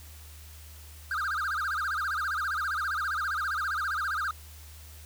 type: tone with vibrato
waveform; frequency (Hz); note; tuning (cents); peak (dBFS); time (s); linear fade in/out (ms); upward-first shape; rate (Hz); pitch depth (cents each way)
triangle; 1396.9; F6; 0; -26; 1.11-4.31; 2; sine; 15; 260
effects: added 76 Hz sine -46 dBFS peak until 5.05 s + white hiss -52 dBFS RMS until 5.05 s